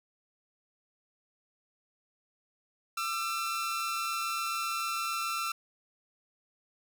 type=tone pair together; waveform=sawtooth; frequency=1197 / 1344 Hz; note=D6 / E6; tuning=+33 / +33 cents; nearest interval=major second; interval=200 cents; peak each=-35 / -28 dBFS; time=2.97-5.52 s; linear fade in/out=5 ms; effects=none